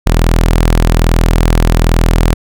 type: tone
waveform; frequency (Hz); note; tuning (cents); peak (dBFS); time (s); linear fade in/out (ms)
sawtooth; 41.2; E1; 0; -3; 0.06-2.34; 10
effects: none